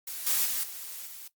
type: noise with level steps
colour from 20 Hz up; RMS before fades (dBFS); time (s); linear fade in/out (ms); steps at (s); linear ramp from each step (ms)
blue; -37 / -26 / -30 / -40 / -44; 0.07-1.28; 5; 0.26 / 0.45 / 0.63 / 1.06; 10
effects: noise-tail reverb RT60 0.1 s tail -17 dB re dry + Opus 48 kbps